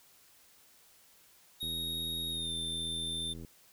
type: tone with pitch glide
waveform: square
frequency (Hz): 3755 to 3573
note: A#7 to A7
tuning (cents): +12 to +26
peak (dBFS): -35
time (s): 1.6-3.34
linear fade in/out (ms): 20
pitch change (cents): -86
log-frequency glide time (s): 2.31-2.53
type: click train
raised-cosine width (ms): 3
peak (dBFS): -34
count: 151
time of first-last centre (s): 1.63-3.448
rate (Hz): 82.5
effects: white hiss -62 dBFS RMS until 3.72 s